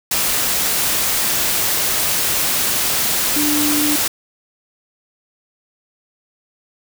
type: tone in noise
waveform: sine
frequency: 297 Hz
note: D4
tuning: 20 cents sharp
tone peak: -18 dBFS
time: 3.36-3.96 s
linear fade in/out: 5 ms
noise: white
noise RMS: -18 dBFS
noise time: 0.11-4.08 s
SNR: -3 dB
effects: none